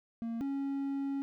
triangle tone pair in turn, 230 / 276.2 Hz, A#3 / C#4, -23 / -6 cents, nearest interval minor third, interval 317 cents, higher second, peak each -32 / -30 dBFS, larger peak second, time 0.22-0.41 / 0.41-1.22 s, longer second, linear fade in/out 0 ms, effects none

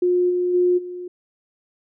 sine tone with level steps, 357.9 Hz, F4, 42 cents sharp, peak -15 / -18 / -14 / -29 dBFS, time 0.02-1.08 s, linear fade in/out 5 ms, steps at 0.29 / 0.53 / 0.77 s, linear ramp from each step 20 ms, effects none

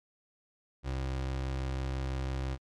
30% pulse tone, 66 Hz, C2, 16 cents sharp, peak -29 dBFS, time 0.83-2.58 s, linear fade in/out 50 ms, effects low-pass 6000 Hz 12 dB/octave + MP3 96 kbps

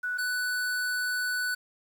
sine / square tone pair in turn, 1478 / 1489.1 Hz, F#6 / F#6, -2 / +11 cents, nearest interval unison, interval 13 cents, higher second, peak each -28 dBFS, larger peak neither, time 0.03-0.18 / 0.18-1.55 s, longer second, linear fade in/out 10 ms, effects 9-bit

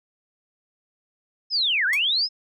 sine linear two-way sweep, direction down then up, 5274 to 1426 to 5274 Hz, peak -19 dBFS, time 1.5-2.29 s, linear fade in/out 50 ms, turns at 1.86 s
5% pulse tone with exponential decay, 1107 Hz, C#6, 3 cents flat, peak -16 dBFS, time 1.93-2.03 s, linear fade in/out 2 ms, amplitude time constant 20 ms
effects none

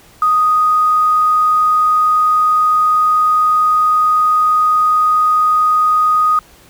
sine tone with quantisation, 1244.5 Hz, D#6, in tune, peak -9 dBFS, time 0.22-6.39 s, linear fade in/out 2 ms, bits 6, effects pink hiss -45 dBFS RMS until 6.69 s

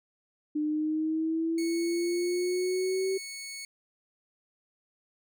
sine exponential sweep, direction up, 300 to 384.9 Hz, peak -26 dBFS, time 0.55-3.18 s, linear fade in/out 10 ms
15% pulse tone, 2210 Hz, C#7, 6 cents flat, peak -32 dBFS, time 1.58-3.65 s, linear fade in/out 2 ms
effects none

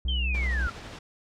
triangle tone with vibrato, 62.7 Hz, B1, 27 cents sharp, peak -23 dBFS, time 0.05-0.67 s, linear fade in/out 0 ms, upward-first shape square, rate 5 Hz, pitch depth 10 cents each way
sine linear sweep, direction down, 3200 to 1335 Hz, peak -29 dBFS, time 0.08-0.7 s, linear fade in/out 5 ms
pink noise with tremolo, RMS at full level -40 dBFS, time 0.34-0.99 s, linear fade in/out 5 ms, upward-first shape sine, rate 12 Hz, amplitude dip 25%
effects low-pass 5000 Hz 12 dB/octave

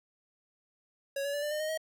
square tone with pitch steps, 554.4 / 567 / 579.9 / 593.2 / 606.7 / 620.5 / 634.6 Hz, C#5 / C#5 / D5 / D5 / D#5 / D#5 / D#5, 0 / +39 / -22 / +17 / -44 / -5 / +34 cents, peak -32 dBFS, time 1.16-1.776 s, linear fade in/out 5 ms, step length 88 ms, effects none

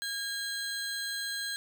35% pulse tone pair together, 1630 / 4103 Hz, G#6 / C8, -33 / -35 cents, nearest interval octave + major third, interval 1598 cents, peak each -34 / -35 dBFS, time 0.02-1.56 s, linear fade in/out 0 ms, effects none

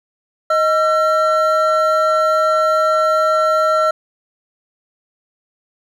triangle tone pair together, 626 / 1351.2 Hz, D#5 / E6, +10 / +42 cents, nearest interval octave + minor second, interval 1332 cents, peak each -13 dBFS, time 0.5-3.91 s, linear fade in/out 5 ms, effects none

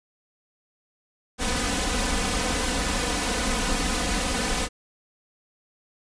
pink noise with comb filter, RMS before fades -25 dBFS, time 1.38-4.69 s, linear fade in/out 50 ms, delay 4 ms, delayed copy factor +0.95, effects resampled to 22050 Hz

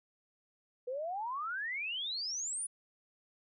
sine exponential sweep, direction up, 482.1 to 10000 Hz, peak -35 dBFS, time 0.87-2.67 s, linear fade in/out 10 ms, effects none

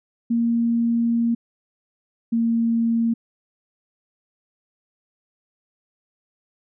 sine tone pair in turn, 233.1 / 230.3 Hz, A#3 / A#3, 0 / -21 cents, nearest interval unison, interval 21 cents, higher first, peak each -17 dBFS, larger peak neither, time 0.3-1.35 / 2.32-3.14 s, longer first, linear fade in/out 10 ms, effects none

